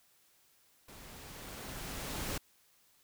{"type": "noise with level ramp", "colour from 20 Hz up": "pink", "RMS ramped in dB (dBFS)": [-53, -37], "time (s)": [0.88, 2.38], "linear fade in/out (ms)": 5, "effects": ["white hiss -68 dBFS RMS until 3.03 s"]}